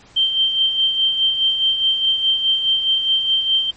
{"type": "tone with tremolo", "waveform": "sine", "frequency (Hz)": 3136, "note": "G7", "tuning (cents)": 0, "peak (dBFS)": -12, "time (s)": [0.16, 3.71], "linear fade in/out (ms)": 10, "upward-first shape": "sine", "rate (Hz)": 4.8, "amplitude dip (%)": 55, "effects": ["pink hiss -48 dBFS RMS until 3.76 s", "MP3 32 kbps"]}